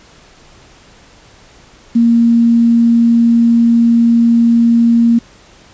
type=tone with quantisation; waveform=sine; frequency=233.1 Hz; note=A#3; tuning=in tune; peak=-6 dBFS; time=1.95-5.19 s; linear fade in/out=10 ms; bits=6; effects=pink hiss -43 dBFS RMS until 5.73 s + resampled to 16000 Hz